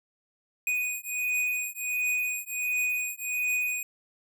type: beating tone pair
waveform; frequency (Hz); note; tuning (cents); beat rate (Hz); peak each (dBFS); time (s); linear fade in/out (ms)
square; 2483 / 2484.4; D#7 / D#7; -4 / -3; 1.4; -31; 0.67-3.83; 2
effects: none